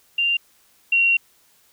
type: tone pair in turn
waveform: sine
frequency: 2784 / 2747 Hz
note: F7 / F7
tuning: -6 / -29 cents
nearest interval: unison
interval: 23 cents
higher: first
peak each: -17 / -14 dBFS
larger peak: second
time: 0.18-0.37 / 0.92-1.17 s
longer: second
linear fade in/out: 5 ms
effects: white hiss -58 dBFS RMS until 1.72 s